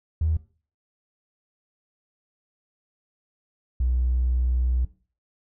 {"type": "tone pair in turn", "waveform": "triangle", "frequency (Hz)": [79.3, 61.98], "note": ["D#2", "B1"], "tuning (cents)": [33, 7], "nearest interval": "major third", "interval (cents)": 426, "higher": "first", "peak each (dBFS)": -16, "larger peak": "neither", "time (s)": [[0.21, 0.37], [3.8, 4.85]], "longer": "second", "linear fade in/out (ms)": 5, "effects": ["noise-tail reverb RT60 0.4 s tail -21 dB re dry", "tanh soft clip ceiling -17 dBFS"]}